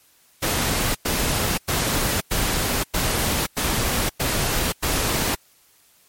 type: noise bursts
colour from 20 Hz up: pink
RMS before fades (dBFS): -22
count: 8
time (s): 0.42-5.353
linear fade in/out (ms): 10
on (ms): 530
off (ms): 99
effects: white hiss -57 dBFS RMS until 6.08 s + MP3 64 kbps